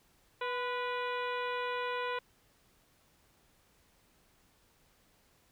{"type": "harmonic tone with a mistuned harmonic", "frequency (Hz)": 490, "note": "B4", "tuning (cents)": -14, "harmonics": [1, 2, 3, 4, 5, 6, 7, 8], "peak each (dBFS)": [-37, -37, -41, -45, -44, -49, -49, -53], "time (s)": [0.41, 2.19], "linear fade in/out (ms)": 5, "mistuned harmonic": 2, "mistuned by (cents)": 39, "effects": ["pink hiss -68 dBFS RMS until 5.51 s"]}